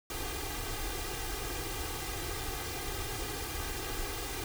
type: noise with comb filter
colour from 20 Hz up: pink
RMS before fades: -37 dBFS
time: 0.1-4.44 s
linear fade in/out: 2 ms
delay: 2.5 ms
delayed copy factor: +1
effects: none